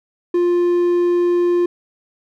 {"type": "tone", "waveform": "triangle", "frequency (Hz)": 350.6, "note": "F4", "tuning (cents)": 7, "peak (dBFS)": -11, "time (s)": [0.34, 1.66], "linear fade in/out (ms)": 5, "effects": []}